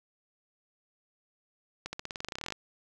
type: accelerating click train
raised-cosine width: 0.2 ms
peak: -19 dBFS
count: 18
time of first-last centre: 1.86-2.523 s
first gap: 70 ms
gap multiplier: 0.92
effects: none